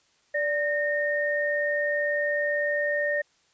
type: tone pair together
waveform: sine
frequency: 585 / 1838 Hz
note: D5 / A#6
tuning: -7 / -25 cents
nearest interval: octave + minor sixth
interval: 1982 cents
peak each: -26 / -26 dBFS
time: 0.34-3.22 s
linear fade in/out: 10 ms
effects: white hiss -65 dBFS RMS until 3.53 s + resampled to 16000 Hz